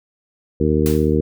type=harmonic tone; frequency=76.7 Hz; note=D#2; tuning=24 cents flat; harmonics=1 / 2 / 3 / 4 / 5 / 6; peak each=-21 / -21 / -21 / -21 / -21 / -21 dBFS; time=0.6-1.21 s; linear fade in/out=5 ms
type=noise with exponential decay; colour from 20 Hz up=white; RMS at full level=-26 dBFS; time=0.86-1.17 s; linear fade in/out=0 ms; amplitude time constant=67 ms
effects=none